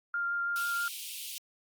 sine tone with vibrato, 1396.9 Hz, F6, in tune, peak -29 dBFS, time 0.14-0.88 s, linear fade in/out 2 ms, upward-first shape sine, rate 6.2 Hz, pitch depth 9 cents each way
pink high-pass noise, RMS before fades -40 dBFS, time 0.56-1.38 s, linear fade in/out 0 ms, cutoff 2600 Hz, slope 48 dB/octave
effects Opus 48 kbps

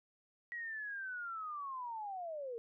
sine linear sweep, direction down, 1925 to 450.2 Hz, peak -40 dBFS, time 0.52-2.58 s, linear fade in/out 0 ms, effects none

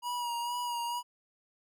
square tone with vibrato, 959 Hz, A#5, 49 cents sharp, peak -33 dBFS, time 0.02-1.03 s, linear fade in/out 50 ms, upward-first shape sine, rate 2.2 Hz, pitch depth 30 cents each way, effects none

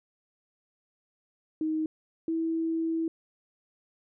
sine tone pair in turn, 313.7 / 326.4 Hz, D#4 / E4, +14 / -17 cents, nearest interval minor second, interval 69 cents, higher second, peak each -26 dBFS, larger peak neither, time 1.61-1.86 / 2.28-3.08 s, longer second, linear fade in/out 2 ms, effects none

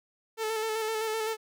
sawtooth tone with vibrato, 440 Hz, A4, in tune, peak -25 dBFS, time 0.37-1.37 s, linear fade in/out 50 ms, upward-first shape square, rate 7.8 Hz, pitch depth 26 cents each way, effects none

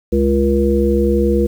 harmonic tone with a mistuned harmonic, 69.3 Hz, C#2, in tune, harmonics 1 / 3 / 5 / 7, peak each -17 / -17 / -17 / -17 dBFS, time 0.12-1.47 s, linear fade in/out 10 ms, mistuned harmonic 7, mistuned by -26 cents, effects 7-bit

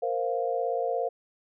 sine chord, Bb suspended second, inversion none, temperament equal, 466.2 / 523.3 / 698.5 Hz, Bb4 / C5 / F5, 0 / 0 / 0 cents, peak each -30 dBFS, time 0.02-1.09 s, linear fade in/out 10 ms, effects none

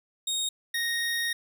25% pulse tone pair in turn, 3729 / 1864.5 Hz, A#7 / A#6, 0 / 0 cents, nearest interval octave, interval 1200 cents, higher first, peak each -23 dBFS, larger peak neither, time 0.27-0.49 / 0.74-1.33 s, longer second, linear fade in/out 5 ms, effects none

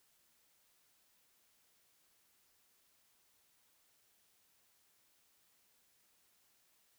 silence, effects white hiss -73 dBFS RMS until 6.98 s

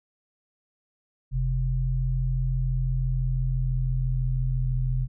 sine tone pair together, 43.05 / 129 Hz, F1 / C3, -24 / -24 cents, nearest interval octave + perfect fifth, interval 1900 cents, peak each -25 dBFS, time 1.31-5.08 s, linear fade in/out 50 ms, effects none

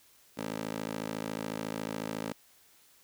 15% pulse tone with high-pass filter, 54 Hz, A1, 32 cents flat, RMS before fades -37 dBFS, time 0.37-2.33 s, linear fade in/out 10 ms, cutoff 290 Hz, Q 1.6, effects white hiss -62 dBFS RMS until 3.03 s

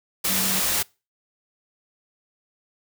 sine tone in noise, 190 Hz, F#3, 46 cents sharp, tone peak -31 dBFS, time 0.29-0.6 s, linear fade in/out 10 ms, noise white, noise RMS -23 dBFS, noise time 0.24-0.83 s, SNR -11 dB, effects noise-tail reverb RT60 0.3 s tail -25 dB re dry

